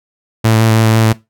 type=tone with vibrato; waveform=sawtooth; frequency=111.5 Hz; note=A2; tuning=23 cents sharp; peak=-4 dBFS; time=0.44-1.13 s; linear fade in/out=10 ms; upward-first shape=sine; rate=6 Hz; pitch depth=16 cents each way; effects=noise-tail reverb RT60 0.2 s tail -18 dB re dry